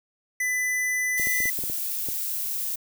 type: tone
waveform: square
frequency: 2000 Hz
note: B6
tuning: 21 cents sharp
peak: -24 dBFS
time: 0.4-1.5 s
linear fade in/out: 5 ms
type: noise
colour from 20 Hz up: violet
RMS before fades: -29 dBFS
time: 1.17-2.76 s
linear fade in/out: 10 ms
type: clicks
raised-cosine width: 2 ms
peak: -24 dBFS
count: 8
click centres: 1.198 / 1.271 / 1.404 / 1.456 / 1.59 / 1.638 / 1.699 / 2.087 s
effects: none